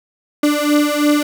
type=beating tone pair; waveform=35% pulse; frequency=293.7 / 296.7 Hz; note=D4 / D4; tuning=0 / +18 cents; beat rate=3 Hz; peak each=-14 dBFS; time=0.43-1.23 s; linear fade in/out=5 ms; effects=none